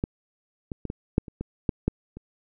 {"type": "clicks", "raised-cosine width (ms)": 3, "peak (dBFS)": [-12, -19, -18, -18, -6, -27, -18, -9, -9, -26], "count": 10, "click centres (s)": [0.039, 0.718, 0.853, 0.901, 1.181, 1.282, 1.41, 1.692, 1.88, 2.17], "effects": []}